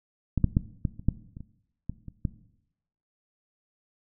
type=clicks; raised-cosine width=5 ms; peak=-12 / -7 / -8 / -13 / -28 / -9 / -28 / -28 / -19 / -27 / -14 dBFS; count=11; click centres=0.377 / 0.443 / 0.569 / 0.852 / 0.995 / 1.086 / 1.369 / 1.406 / 1.896 / 2.083 / 2.252 s; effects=noise-tail reverb RT60 0.8 s tail -17 dB re dry